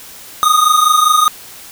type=tone pair together; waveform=square; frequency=1225 / 1250 Hz; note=D#6 / D#6; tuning=-27 / +8 cents; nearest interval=unison; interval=35 cents; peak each=-12 dBFS; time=0.43-1.28 s; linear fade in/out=0 ms; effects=white hiss -35 dBFS RMS until 1.71 s